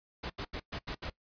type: noise bursts at uneven times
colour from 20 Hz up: pink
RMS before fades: -38 dBFS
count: 6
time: 0.23-0.3 / 0.38-0.45 / 0.53-0.6 / 0.72-0.79 / 0.87-0.95 / 1.02-1.1 s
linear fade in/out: 10 ms
effects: noise-tail reverb RT60 0.1 s tail -20 dB re dry + resampled to 11025 Hz